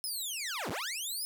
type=linear two-way sweep; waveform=15% pulse; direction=down then up; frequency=5250 to 66.3 to 5250 Hz; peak=-28 dBFS; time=0.04-1.25 s; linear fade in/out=0 ms; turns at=0.7 s; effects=none